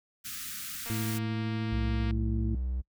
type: band-stop noise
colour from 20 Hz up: white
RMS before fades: -39 dBFS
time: 0.24-1.19 s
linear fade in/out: 20 ms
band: 290 to 1200 Hz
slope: 96 dB/octave
type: click train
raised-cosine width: 0.3 ms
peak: -27 dBFS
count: 292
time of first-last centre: 0.86-2.109 s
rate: 233 Hz
type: harmonic tone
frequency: 110 Hz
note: A2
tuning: in tune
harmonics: 1 / 2 / 3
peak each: -32 / -34 / -38 dBFS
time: 0.9-2.55 s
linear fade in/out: 0 ms
type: tone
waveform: triangle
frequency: 62.9 Hz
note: B1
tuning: 32 cents sharp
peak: -27 dBFS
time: 1.71-2.82 s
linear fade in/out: 20 ms
effects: noise-tail reverb RT60 0.1 s tail -26 dB re dry